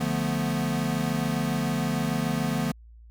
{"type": "chord", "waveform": "square", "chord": "B half-diminished seventh", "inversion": "first", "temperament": "equal", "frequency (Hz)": [146.83, 174.61, 220, 246.9], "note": ["D3", "F3", "A3", "B3"], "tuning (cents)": [0, 0, 0, 0], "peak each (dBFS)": -31, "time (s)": [0, 2.72], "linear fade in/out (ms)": 10, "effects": ["added 57 Hz sine -46 dBFS peak until 3.1 s"]}